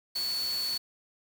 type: tone in noise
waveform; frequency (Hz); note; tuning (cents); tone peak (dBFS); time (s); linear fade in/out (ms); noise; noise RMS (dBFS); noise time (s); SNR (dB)
sine; 4435; C#8; 0; -29; 0.15-0.78; 10; white; -40; 0.15-0.78; +8
effects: none